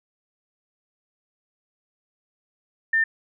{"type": "tone", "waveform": "sine", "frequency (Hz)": 1800, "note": "A6", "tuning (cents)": 39, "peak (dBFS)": -17, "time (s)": [2.93, 3.04], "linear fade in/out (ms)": 5, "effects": []}